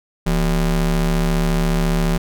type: ring-modulated tone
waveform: square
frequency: 102.5 Hz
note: G#2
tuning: 22 cents flat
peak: -13 dBFS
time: 0.26-2.18 s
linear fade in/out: 10 ms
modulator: 65.3 Hz
effects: none